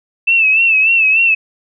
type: tone with vibrato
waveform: sine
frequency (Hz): 2637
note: E7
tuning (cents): 0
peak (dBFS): -8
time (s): 0.27-1.35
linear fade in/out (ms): 10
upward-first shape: sine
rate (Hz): 3.4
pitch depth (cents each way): 66
effects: none